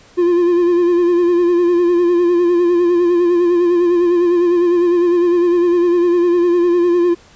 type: tone with vibrato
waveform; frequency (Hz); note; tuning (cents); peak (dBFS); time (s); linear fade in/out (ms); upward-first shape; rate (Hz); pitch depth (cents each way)
triangle; 349.2; F4; 0; -8; 0.17-7.15; 20; sine; 9.9; 40
effects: pink hiss -46 dBFS RMS until 7.35 s + resampled to 16000 Hz